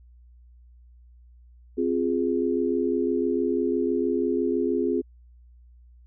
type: chord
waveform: sine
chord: F minor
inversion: second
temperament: equal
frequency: 261.6 / 349.2 / 415.3 Hz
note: C4 / F4 / Ab4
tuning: 0 / 0 / 0 cents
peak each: -26 dBFS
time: 1.77-5.02 s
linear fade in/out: 20 ms
effects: added 60 Hz sine -49 dBFS peak until 6.06 s